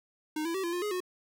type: tone with pitch steps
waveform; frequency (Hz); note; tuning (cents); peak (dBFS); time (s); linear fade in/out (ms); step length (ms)
square; 307.9 / 333.9 / 382.9 / 341.5 / 354.1 / 418.3 / 364.3; D#4 / E4 / G4 / F4 / F4 / G#4 / F#4; -18 / +22 / -41 / -39 / +24 / +12 / -27; -31; 0.36-1.004; 5; 92
effects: none